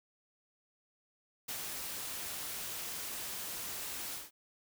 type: noise with ADSR envelope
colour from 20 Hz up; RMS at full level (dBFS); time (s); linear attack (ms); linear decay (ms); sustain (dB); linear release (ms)
white; -39; 1.48-4.31; 11; 74; -2; 170
effects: none